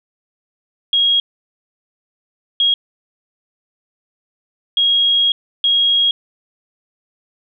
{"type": "tone bursts at uneven times", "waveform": "sine", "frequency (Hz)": 3284, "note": "G#7", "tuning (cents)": -20, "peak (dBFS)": -11, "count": 4, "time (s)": [[0.93, 1.2], [2.6, 2.74], [4.77, 5.32], [5.64, 6.11]], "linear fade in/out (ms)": 2, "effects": []}